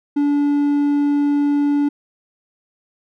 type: tone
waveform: triangle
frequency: 288.4 Hz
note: D4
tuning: 31 cents flat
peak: -12 dBFS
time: 0.16-1.89 s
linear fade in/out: 10 ms
effects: none